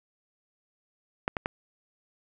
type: clicks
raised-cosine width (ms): 0.5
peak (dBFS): -11 / -14 / -13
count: 3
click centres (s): 1.279 / 1.368 / 1.459
effects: none